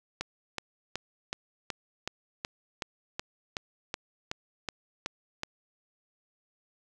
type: click train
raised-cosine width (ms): 0.2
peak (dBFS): -15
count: 15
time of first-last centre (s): 0.21-5.434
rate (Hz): 2.68
effects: none